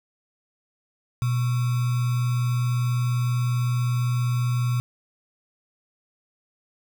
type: tone with sample-and-hold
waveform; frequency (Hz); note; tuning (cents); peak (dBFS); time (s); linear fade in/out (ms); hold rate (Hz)
sine; 122.3; B2; -16; -20; 1.22-4.8; 0; 1225
effects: none